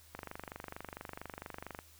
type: click train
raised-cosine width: 0.5 ms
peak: -27 dBFS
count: 41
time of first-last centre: 0.15-1.789 s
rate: 24.4 Hz
effects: added 79 Hz sine -62 dBFS peak until 1.99 s + white hiss -61 dBFS RMS until 1.99 s